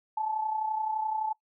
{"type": "tone with amplitude modulation", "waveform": "sine", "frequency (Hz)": 869, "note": "A5", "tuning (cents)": -22, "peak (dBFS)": -25, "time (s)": [0.17, 1.33], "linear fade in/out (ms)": 5, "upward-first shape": "sine", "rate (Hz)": 31.7, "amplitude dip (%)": 60, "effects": ["noise-tail reverb RT60 0.1 s tail -21 dB re dry"]}